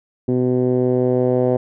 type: tone with low-pass filter sweep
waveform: 10% pulse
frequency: 125.8 Hz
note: B2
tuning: 32 cents sharp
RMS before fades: -17 dBFS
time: 0.28-1.57 s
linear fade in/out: 5 ms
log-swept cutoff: 330 to 550 Hz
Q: 2
effects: none